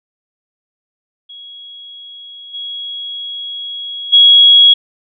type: tone with level steps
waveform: sine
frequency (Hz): 3322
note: G#7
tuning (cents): 0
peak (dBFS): -31 / -22 / -3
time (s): 1.29-4.74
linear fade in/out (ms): 10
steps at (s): 2.53 / 4.12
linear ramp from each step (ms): 20
effects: none